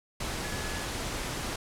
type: tone in noise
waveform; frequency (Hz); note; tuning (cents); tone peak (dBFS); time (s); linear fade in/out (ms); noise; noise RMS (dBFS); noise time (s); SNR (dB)
sine; 1700; G#6; +40; -42; 0.43-0.85; 5; pink; -34; 0.2-1.56; -11
effects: low-pass 10000 Hz 12 dB/octave